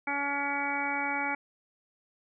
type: harmonic tone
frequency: 283.1 Hz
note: C#4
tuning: 37 cents sharp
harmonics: 1 / 2 / 3 / 4 / 5 / 6 / 7 / 8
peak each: -38 / -43 / -33 / -43 / -36 / -42 / -39 / -33 dBFS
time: 0.07-1.35 s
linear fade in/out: 5 ms
effects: none